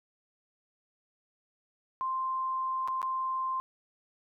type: tone with dropouts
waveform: sine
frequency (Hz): 1046.5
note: C6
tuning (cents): 0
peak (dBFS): -29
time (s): 2.01-3.6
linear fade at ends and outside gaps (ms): 0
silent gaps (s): 2.876-2.883 / 3.017-3.028
effects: none